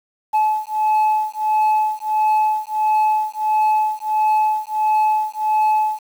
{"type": "beating tone pair", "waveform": "sine", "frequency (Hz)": [859, 860.5], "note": ["A5", "A5"], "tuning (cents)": [-42, -39], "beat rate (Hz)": 1.5, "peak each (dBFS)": -16, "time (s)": [0.33, 6], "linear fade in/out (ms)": 20, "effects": ["tanh soft clip ceiling -12 dBFS", "7-bit"]}